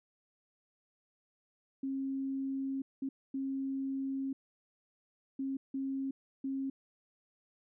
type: tone bursts at uneven times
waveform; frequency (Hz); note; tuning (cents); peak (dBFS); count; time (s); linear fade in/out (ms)
sine; 270; C#4; -45; -33; 6; 1.83-2.82 / 3.02-3.09 / 3.34-4.33 / 5.39-5.57 / 5.74-6.11 / 6.44-6.7; 5
effects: none